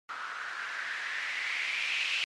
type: noise with low-pass filter sweep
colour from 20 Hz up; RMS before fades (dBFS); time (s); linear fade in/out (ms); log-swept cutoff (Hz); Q
violet; -34; 0.09-2.24; 0; 1300 to 2700; 4.9
effects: low-pass 6000 Hz 12 dB/octave + MP3 64 kbps